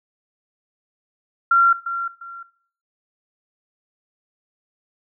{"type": "tone with echo", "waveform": "sine", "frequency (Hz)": 1374, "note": "F6", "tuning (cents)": -29, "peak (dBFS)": -11, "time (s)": [1.51, 1.73], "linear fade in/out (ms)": 5, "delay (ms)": 350, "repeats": 2, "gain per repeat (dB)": -11, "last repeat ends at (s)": 2.43, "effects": ["noise-tail reverb RT60 0.5 s tail -17 dB re dry"]}